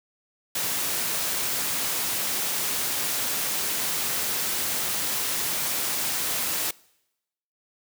white noise, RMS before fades -27 dBFS, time 0.55-6.71 s, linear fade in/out 5 ms, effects noise-tail reverb RT60 0.9 s tail -24 dB re dry + high-pass 100 Hz 12 dB/octave

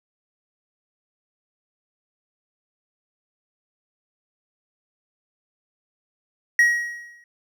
triangle tone with exponential decay, 1900 Hz, A#6, 33 cents sharp, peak -9 dBFS, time 6.59-7.24 s, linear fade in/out 2 ms, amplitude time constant 140 ms, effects none

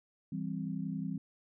sine chord, C major, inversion first, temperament equal, 164.81 / 196 / 261.6 Hz, E3 / G3 / C4, 0 / 0 / 0 cents, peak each -38 / -38 / -40 dBFS, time 0.32-1.18 s, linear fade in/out 5 ms, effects none

